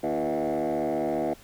sine tone with frequency modulation, 486.3 Hz, B4, 27 cents flat, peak -22 dBFS, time 0.03-1.34 s, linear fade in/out 10 ms, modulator 74.7 Hz, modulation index 3.3, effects tanh soft clip ceiling -23 dBFS + pink hiss -52 dBFS RMS until 1.43 s

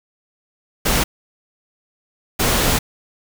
pink noise bursts at uneven times, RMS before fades -17 dBFS, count 2, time 0.85-1.04 / 2.39-2.79 s, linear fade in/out 10 ms, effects none

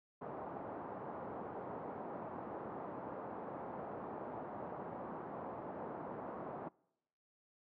white low-pass noise, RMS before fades -45 dBFS, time 0.21-6.69 s, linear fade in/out 10 ms, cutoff 970 Hz, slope 24 dB/octave, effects noise-tail reverb RT60 0.9 s tail -26 dB re dry + high-pass 150 Hz 12 dB/octave

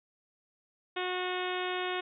harmonic tone, 364.5 Hz, F#4, 26 cents flat, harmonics 1 / 2 / 3 / 4 / 5 / 6 / 7 / 8 / 9 / 10, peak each -35 / -38 / -40 / -41 / -42 / -43 / -43 / -44 / -45 / -45 dBFS, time 0.96-2.01 s, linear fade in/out 10 ms, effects none

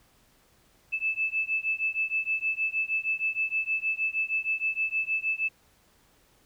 sine beating tone pair, 2621 / 2627.4 Hz, E7 / E7, -11 / -6 cents, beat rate 6.4 Hz, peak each -29 dBFS, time 0.92-5.49 s, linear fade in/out 20 ms, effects pink hiss -63 dBFS RMS until 6.45 s

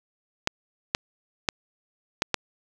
clicks, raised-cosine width 0.2 ms, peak -4 dBFS, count 5, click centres 0.474 / 0.949 / 1.488 / 2.221 / 2.343 s, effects none

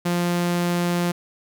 sawtooth tone, 174.61 Hz, F3, in tune, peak -16 dBFS, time 0.05-1.12 s, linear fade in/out 10 ms, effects none

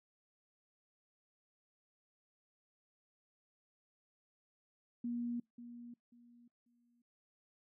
sine tone with echo, 238.8 Hz, A#3, 42 cents sharp, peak -36 dBFS, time 5.04-5.4 s, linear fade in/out 5 ms, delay 540 ms, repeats 3, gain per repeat -12 dB, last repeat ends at 7.02 s, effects noise-tail reverb RT60 0.2 s tail -26 dB re dry

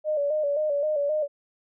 sine tone with vibrato, 592 Hz, D5, 14 cents sharp, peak -22 dBFS, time 0.04-1.28 s, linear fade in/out 50 ms, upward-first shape square, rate 3.8 Hz, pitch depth 60 cents each way, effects none

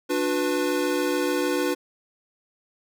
square chord, B minor, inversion first, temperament equal with one note detuned, 293.7 / 360.5 / 493.9 Hz, D4 / F#4 / B4, 0 / -45 / 0 cents, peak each -27 / -27 / -28 dBFS, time 0.09-1.75 s, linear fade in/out 20 ms, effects none

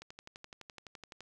click train, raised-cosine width 0.2 ms, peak -30 dBFS, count 15, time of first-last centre 0.02-1.206 s, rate 11.8 Hz, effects none

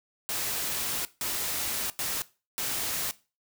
white noise bursts at uneven times, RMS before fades -31 dBFS, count 4, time 0.29-1.05 / 1.21-1.9 / 1.99-2.22 / 2.58-3.11 s, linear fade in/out 0 ms, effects noise-tail reverb RT60 0.3 s tail -18 dB re dry

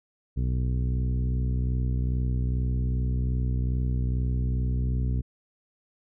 harmonic tone with a mistuned harmonic, 62.5 Hz, B1, 21 cents sharp, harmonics 1 / 2 / 3 / 4 / 5 / 6 / 7, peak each -25 / -28 / -37 / -38 / -47 / -49 / -49 dBFS, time 0.36-5.22 s, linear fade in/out 20 ms, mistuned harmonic 1, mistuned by +16 cents, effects none

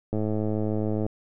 click train, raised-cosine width 2 ms, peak -15 dBFS, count 101, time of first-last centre 0.13-1.065 s, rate 107 Hz, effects none

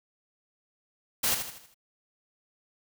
white noise with echo, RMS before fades -26 dBFS, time 1.23-1.35 s, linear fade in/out 10 ms, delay 79 ms, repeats 5, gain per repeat -7 dB, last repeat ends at 1.745 s, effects none

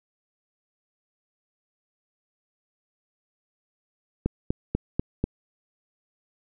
click train, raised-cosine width 3 ms, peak -10 dBFS, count 5, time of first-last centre 4.26-5.24 s, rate 4.08 Hz, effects none

